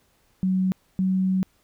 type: tone pair in turn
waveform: sine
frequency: 187.1 / 187.94 Hz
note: F#3 / F#3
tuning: +20 / +27 cents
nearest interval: unison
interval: 7 cents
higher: second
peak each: -19 dBFS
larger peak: neither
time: 0.43-0.72 / 0.99-1.43 s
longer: second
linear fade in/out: 0 ms
effects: pink hiss -64 dBFS RMS until 1.63 s